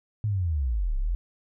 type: linear two-way sweep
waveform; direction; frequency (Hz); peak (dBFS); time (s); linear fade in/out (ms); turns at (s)
sine; down then up; 110 to 30.87 to 47.73; -23; 0.24-1.15; 0; 0.97
effects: none